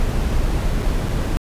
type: noise with dropouts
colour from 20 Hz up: brown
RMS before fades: -19 dBFS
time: 0-1.37 s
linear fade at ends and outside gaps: 0 ms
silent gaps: 0.824-0.828 / 1.086-1.092 s
effects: resampled to 32000 Hz